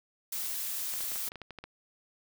blue noise, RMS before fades -35 dBFS, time 0.32-1.29 s, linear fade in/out 5 ms
clicks, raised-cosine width 0.3 ms, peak -27 dBFS, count 11, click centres 0.938 / 1.007 / 1.118 / 1.158 / 1.279 / 1.319 / 1.357 / 1.417 / 1.507 / 1.587 / 1.64 s
effects none

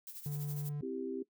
violet noise with tremolo, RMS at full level -45 dBFS, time 0.07-0.69 s, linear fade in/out 0 ms, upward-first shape sine, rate 12 Hz, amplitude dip 65%
triangle tone, 146.3 Hz, D3, 6 cents flat, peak -33 dBFS, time 0.26-0.81 s, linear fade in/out 2 ms
sine chord, C major, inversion none, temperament equal, 261.6 / 329.6 / 392 Hz, C4 / E4 / G4, 0 / 0 / 0 cents, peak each -40 / -43 / -39 dBFS, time 0.82-1.23 s, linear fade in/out 10 ms
effects noise-tail reverb RT60 0.1 s tail -17 dB re dry

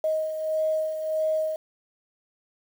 sine beating tone pair, 627 / 628.6 Hz, D#5 / D#5, +13 / +18 cents, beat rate 1.6 Hz, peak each -24 / -32 dBFS, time 0.04-1.56 s, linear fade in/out 2 ms, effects 8-bit

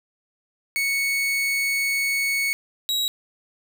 40% pulse tone pair in turn, 2217 / 3855 Hz, C#7 / B7, 0 / -43 cents, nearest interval minor seventh, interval 957 cents, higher second, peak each -20 dBFS, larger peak neither, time 0.76-2.53 / 2.89-3.08 s, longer first, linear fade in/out 0 ms, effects none

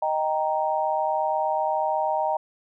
sine chord, Eb major, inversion none, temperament equal, 622.3 / 784 / 932.3 Hz, Eb5 / G5 / Bb5, 0 / 0 / 0 cents, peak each -26 dBFS, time 0.02-2.37 s, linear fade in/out 5 ms, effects none

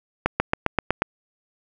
accelerating click train, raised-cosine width 0.5 ms, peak -3 dBFS, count 7, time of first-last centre 0.26-1.02 s, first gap 140 ms, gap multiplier 0.96, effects none

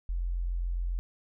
sine tone, 43.65 Hz, F1, in tune, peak -28 dBFS, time 0.09-0.99 s, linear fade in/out 0 ms, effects none

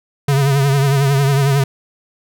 square tone with vibrato, 138.59 Hz, C#3, in tune, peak -12 dBFS, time 0.28-1.64 s, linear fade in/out 5 ms, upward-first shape triangle, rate 11 Hz, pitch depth 71 cents each way, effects none

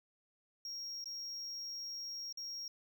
triangle tone with dropouts, 5588 Hz, F8, in tune, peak -40 dBFS, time 0.65-2.68 s, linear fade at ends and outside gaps 2 ms, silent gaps 1.042-1.057 / 2.326-2.373 s, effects none

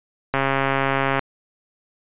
click train, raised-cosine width 0.5 ms, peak -5 dBFS, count 117, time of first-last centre 0.34-1.193 s, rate 136 Hz, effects resampled to 8000 Hz

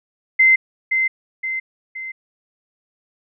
sine tone with echo, 2072 Hz, C7, 17 cents flat, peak -9 dBFS, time 0.39-0.56 s, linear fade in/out 10 ms, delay 520 ms, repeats 3, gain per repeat -6 dB, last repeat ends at 2.12 s, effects none

